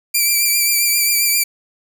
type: tone with vibrato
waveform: 5% pulse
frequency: 2349 Hz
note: D7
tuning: in tune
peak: -4 dBFS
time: 0.14-1.44 s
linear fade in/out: 10 ms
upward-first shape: triangle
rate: 7.5 Hz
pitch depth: 40 cents each way
effects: none